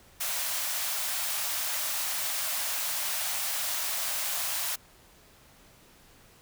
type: high-pass noise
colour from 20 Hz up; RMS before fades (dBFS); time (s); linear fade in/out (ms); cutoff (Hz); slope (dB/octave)
white; -31; 0.2-4.76; 10; 570; 96
effects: pink hiss -57 dBFS RMS until 6.41 s